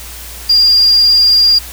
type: tone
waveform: sine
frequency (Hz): 4806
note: D8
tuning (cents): +39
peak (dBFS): -5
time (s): 0.49-1.59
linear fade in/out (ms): 10
effects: added 60 Hz sine -31 dBFS peak until 1.72 s + white hiss -30 dBFS RMS until 1.72 s